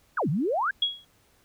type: exponential two-way sweep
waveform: sine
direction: down then up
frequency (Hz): 1694 to 131.4 to 1694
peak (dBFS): -23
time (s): 0.17-0.71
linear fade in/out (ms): 5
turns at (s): 0.29
type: tone with exponential decay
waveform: sine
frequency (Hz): 3322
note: G#7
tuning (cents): 0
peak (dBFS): -18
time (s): 0.82-1.05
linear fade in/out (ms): 5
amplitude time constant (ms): 50
effects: pink hiss -63 dBFS RMS until 1.44 s